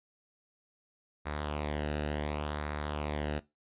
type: tone with flanger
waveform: sawtooth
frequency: 74.5 Hz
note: D2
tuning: 25 cents sharp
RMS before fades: -35 dBFS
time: 1.25-3.4 s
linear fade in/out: 20 ms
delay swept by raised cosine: 0.33 to 0.92 ms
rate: 0.69 Hz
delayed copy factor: -0.6
effects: noise-tail reverb RT60 0.2 s tail -18 dB re dry + resampled to 8000 Hz